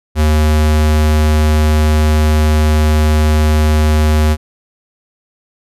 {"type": "tone", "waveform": "square", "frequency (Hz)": 76.7, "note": "D#2", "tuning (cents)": -24, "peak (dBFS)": -9, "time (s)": [0.15, 4.37], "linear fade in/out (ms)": 50, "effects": ["resampled to 32000 Hz"]}